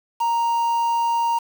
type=tone with quantisation; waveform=triangle; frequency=932.3 Hz; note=A#5; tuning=in tune; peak=-16 dBFS; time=0.2-1.39 s; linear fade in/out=10 ms; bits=6; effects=none